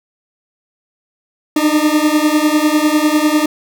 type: beating tone pair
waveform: 40% pulse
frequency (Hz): 298.8 / 308.8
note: D4 / D#4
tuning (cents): +30 / -13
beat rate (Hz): 10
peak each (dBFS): -13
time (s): 1.56-3.46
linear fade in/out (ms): 5
effects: none